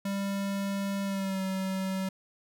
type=tone with pitch glide; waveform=square; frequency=197.7 to 190.2 Hz; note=G3 to F#3; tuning=+15 to +48 cents; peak=-30 dBFS; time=0.05-2.09 s; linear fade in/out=5 ms; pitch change=-67 cents; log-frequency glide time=1.04-1.42 s; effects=none